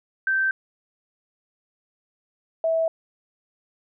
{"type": "tone pair in turn", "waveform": "sine", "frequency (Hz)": [1556, 652], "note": ["G6", "E5"], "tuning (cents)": [-13, -19], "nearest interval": "octave + minor third", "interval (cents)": 1506, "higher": "first", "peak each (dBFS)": -19, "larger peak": "neither", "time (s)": [[0.27, 0.51], [2.64, 2.88]], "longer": "neither", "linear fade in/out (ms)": 2, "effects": []}